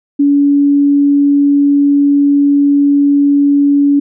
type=tone; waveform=sine; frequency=284.4 Hz; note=C#4; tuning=45 cents sharp; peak=-6 dBFS; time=0.19-4 s; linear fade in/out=10 ms; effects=none